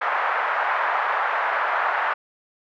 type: band-pass noise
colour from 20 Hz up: white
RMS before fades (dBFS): -23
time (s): 0.01-2.14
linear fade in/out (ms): 10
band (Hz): 670 to 1600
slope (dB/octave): 24
effects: none